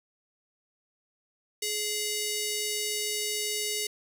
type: ring-modulated tone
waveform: 10% pulse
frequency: 1661.2 Hz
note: G#6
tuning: in tune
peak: -17 dBFS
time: 1.62-3.87 s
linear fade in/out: 5 ms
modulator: 1240 Hz
effects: none